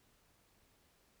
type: silence
effects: pink hiss -71 dBFS RMS until 1.2 s